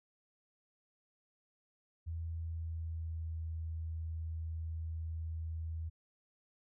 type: tone with pitch glide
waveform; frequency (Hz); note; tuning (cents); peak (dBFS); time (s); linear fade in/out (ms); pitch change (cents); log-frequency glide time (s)
sine; 82.41 to 80.99; E2 to E2; 0 to -30; -37; 2.06-5.9; 20; -30; 2.26-3.37
effects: none